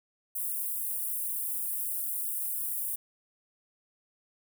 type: high-pass noise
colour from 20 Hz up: white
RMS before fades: -33 dBFS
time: 0.35-2.96 s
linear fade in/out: 10 ms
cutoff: 9100 Hz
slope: 48 dB/octave
effects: none